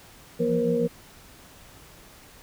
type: tone cluster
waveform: sine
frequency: 167.9 / 174.3 / 237.9 / 472.5 / 529 Hz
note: E3 / F3 / A#3 / A#4 / C5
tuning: +32 / -3 / +35 / +23 / +19 cents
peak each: -31 / -31 / -27 / -23 / -32 dBFS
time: 0.39-0.88 s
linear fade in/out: 20 ms
effects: pink hiss -50 dBFS RMS until 2.42 s